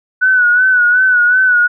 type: tone with vibrato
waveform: sine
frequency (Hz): 1483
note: F#6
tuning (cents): +4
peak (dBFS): -7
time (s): 0.21-1.68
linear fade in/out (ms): 20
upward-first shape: sine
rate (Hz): 2.7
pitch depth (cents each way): 53
effects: none